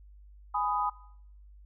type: chord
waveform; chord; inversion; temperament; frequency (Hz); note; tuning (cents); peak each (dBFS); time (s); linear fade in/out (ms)
sine; G# minor; none; just; 830.6 / 996.7 / 1245.9; G#5 / B5 / D#6; 0 / +16 / +2; -31; 0.54-0.9; 10
effects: noise-tail reverb RT60 0.7 s tail -22 dB re dry + added 50 Hz sine -50 dBFS peak until 1.65 s